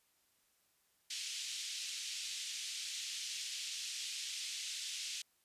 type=band-pass noise; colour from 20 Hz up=pink; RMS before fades=-43 dBFS; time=1.1-5.22 s; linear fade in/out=5 ms; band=2800 to 7900 Hz; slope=24 dB/octave; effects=white hiss -75 dBFS RMS until 5.44 s + resampled to 32000 Hz